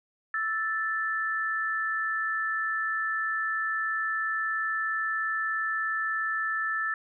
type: tone pair together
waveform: sine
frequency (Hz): 1318.5 / 1758.3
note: E6 / A6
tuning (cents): 0 / -2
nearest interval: perfect fourth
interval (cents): 498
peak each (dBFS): -31 / -28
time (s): 0.34-6.94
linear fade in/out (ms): 2
effects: none